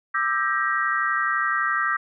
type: chord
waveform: sine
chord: E half-diminished seventh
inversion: third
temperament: just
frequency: 1186.7 / 1318.5 / 1582.2 / 1898.7 Hz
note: D6 / E6 / G6 / Bb6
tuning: +18 / 0 / +16 / +31 cents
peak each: -26 dBFS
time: 0.14-1.97 s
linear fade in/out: 10 ms
effects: none